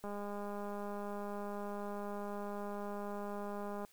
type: click train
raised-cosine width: 1 ms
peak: -30 dBFS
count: 778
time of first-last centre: 0.04-3.849 s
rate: 204 Hz
effects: white hiss -66 dBFS RMS until 3.92 s